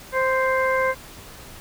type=harmonic tone with a mistuned harmonic; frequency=524 Hz; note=C5; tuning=2 cents sharp; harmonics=1 / 2 / 3 / 4; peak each=-21 / -24 / -26 / -27 dBFS; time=0.12-0.95 s; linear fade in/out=50 ms; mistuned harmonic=2; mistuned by=-16 cents; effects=pink hiss -42 dBFS RMS until 1.6 s